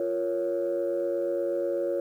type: chord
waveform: sine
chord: Bb minor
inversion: second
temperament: equal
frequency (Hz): 349.2 / 466.2 / 554.4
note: F4 / Bb4 / Db5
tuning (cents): 0 / 0 / 0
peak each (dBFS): -29 / -32 / -27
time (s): 0-2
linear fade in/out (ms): 2
effects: tanh soft clip ceiling -19 dBFS + 10-bit